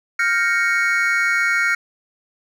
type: chord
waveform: triangle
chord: G half-diminished seventh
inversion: third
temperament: equal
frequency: 1396.9 / 1568 / 1864.7 / 2217 Hz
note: F6 / G6 / Bb6 / Db7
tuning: 0 / 0 / 0 / 0 cents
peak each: -18 / -24 / -20 / -19 dBFS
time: 0.19-1.75 s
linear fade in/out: 5 ms
effects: none